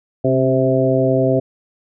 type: harmonic tone with a mistuned harmonic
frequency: 130.81 Hz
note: C3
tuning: in tune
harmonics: 1 / 2 / 3 / 4 / 5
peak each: -19 / -19 / -19 / -19 / -19 dBFS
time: 0.24-1.4 s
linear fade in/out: 10 ms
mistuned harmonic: 2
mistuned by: +37 cents
effects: none